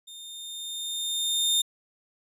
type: tone with level ramp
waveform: sawtooth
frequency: 3639 Hz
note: A#7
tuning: 42 cents flat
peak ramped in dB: -39 to -17 dBFS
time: 0.07-1.62 s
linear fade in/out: 10 ms
effects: resampled to 32000 Hz